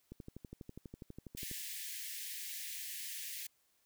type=click train; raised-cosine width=3 ms; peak=-34 dBFS; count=18; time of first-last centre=0.12-1.513 s; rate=12.2 Hz
type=high-pass noise; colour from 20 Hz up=white; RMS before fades=-44 dBFS; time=1.37-3.47 s; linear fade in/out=5 ms; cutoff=1700 Hz; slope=96 dB/octave
effects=white hiss -75 dBFS RMS until 3.85 s